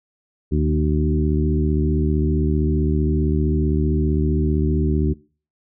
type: harmonic tone with a mistuned harmonic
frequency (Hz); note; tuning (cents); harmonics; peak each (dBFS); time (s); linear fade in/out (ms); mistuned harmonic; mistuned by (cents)
75.4; D2; +46; 1 / 2 / 3 / 4 / 5; -19 / -22 / -24 / -25 / -26; 0.51-5.14; 20; 2; +28
effects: noise-tail reverb RT60 0.4 s tail -23 dB re dry